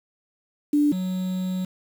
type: tone pair in turn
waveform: sine / triangle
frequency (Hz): 293.7 / 185.02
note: D4 / F#3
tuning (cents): 0 / 0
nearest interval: minor sixth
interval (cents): 800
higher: first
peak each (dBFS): -16 / -22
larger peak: first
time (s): 0.73-0.92 / 0.92-1.65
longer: second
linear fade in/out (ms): 5
effects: 7-bit